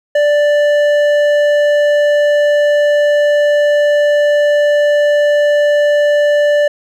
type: tone with hard clipping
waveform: triangle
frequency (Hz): 587.3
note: D5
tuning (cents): 0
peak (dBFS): -10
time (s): 0.15-6.68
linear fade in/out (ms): 5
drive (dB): 12
effects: none